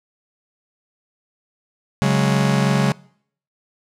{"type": "chord", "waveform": "45% pulse", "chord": "C# suspended fourth", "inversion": "none", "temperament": "just", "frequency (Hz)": [138.59, 184.79, 207.9], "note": ["C#3", "F#3", "G#3"], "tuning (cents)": [0, -2, 2], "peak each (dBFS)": [-18, -20, -21], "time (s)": [2.02, 2.92], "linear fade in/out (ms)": 0, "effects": ["noise-tail reverb RT60 0.6 s tail -23 dB re dry", "low-pass 9000 Hz 12 dB/octave"]}